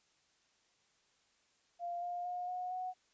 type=tone with pitch steps; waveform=sine; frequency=696 / 706.1 / 716.4 / 726.8 / 737.4 Hz; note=F5 / F5 / F5 / F#5 / F#5; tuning=-6 / +19 / +44 / -31 / -6 cents; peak=-37 dBFS; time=1.79-2.94 s; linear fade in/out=50 ms; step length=230 ms; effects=white hiss -73 dBFS RMS until 3.13 s + resampled to 16000 Hz